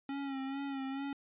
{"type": "tone with vibrato", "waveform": "square", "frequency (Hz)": 273, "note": "C#4", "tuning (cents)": -26, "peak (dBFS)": -37, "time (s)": [0.09, 1.13], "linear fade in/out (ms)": 2, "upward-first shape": "sine", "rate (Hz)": 2.3, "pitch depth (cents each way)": 42, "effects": ["resampled to 8000 Hz"]}